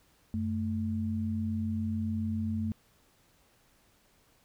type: tone pair together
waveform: sine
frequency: 92.87 / 220 Hz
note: F#2 / A3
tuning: +7 / 0 cents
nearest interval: octave + minor third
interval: 1493 cents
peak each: -33 / -31 dBFS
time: 0.34-2.72 s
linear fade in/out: 0 ms
effects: pink hiss -66 dBFS RMS until 4.44 s